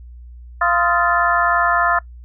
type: tone cluster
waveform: sine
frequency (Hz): 692 / 1037 / 1262 / 1385 / 1751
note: F5 / C6 / D#6 / F6 / A6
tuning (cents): -16 / -16 / +24 / -15 / -9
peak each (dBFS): -20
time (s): 0.61-1.99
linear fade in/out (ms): 5
effects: noise-tail reverb RT60 0.1 s tail -22 dB re dry + added 60 Hz sine -35 dBFS peak until 2.24 s